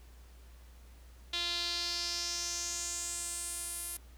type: tone with band-pass filter sweep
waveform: sawtooth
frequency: 346.2 Hz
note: F4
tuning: 15 cents flat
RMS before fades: -37 dBFS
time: 1.33-3.97 s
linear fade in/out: 5 ms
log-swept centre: 3700 to 11000 Hz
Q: 4
effects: added 60 Hz sine -52 dBFS peak until 4.17 s + pink hiss -63 dBFS RMS until 4.17 s